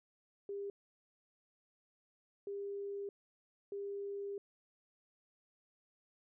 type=tone bursts at uneven times; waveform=sine; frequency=400.9 Hz; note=G4; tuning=39 cents sharp; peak=-39 dBFS; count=3; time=0.49-0.7 / 2.47-3.09 / 3.72-4.38 s; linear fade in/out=2 ms; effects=none